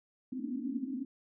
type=band-pass noise; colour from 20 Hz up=white; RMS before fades=-37 dBFS; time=0.32-1.05 s; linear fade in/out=5 ms; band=230 to 290 Hz; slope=96 dB/octave; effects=none